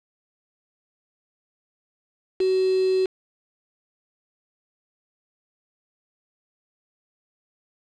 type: tone with quantisation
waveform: sine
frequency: 375.6 Hz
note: F#4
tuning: 26 cents sharp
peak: -18 dBFS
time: 2.4-3.06 s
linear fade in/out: 5 ms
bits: 5
effects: low-pass 4000 Hz 12 dB/octave